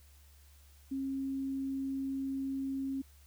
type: tone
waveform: sine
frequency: 270 Hz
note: C#4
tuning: 45 cents flat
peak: -33 dBFS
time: 0.91-3.02 s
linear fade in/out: 10 ms
effects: added 71 Hz sine -57 dBFS peak until 3.26 s + white hiss -65 dBFS RMS until 3.26 s